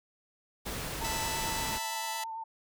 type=noise; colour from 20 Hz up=pink; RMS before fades=-37 dBFS; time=0.65-1.79 s; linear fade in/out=20 ms
type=tone with vibrato; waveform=sine; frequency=896 Hz; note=A5; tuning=31 cents sharp; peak=-36 dBFS; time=1.01-2.44 s; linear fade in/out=10 ms; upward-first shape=sine; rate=8.9 Hz; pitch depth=26 cents each way
type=chord; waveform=5% pulse; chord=E suspended fourth; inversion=none; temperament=just; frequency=659.3 / 879 / 988.9 Hz; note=E5 / A5 / B5; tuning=0 / -2 / +2 cents; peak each=-29 / -30 / -27 dBFS; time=1.04-2.24 s; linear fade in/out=5 ms
effects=none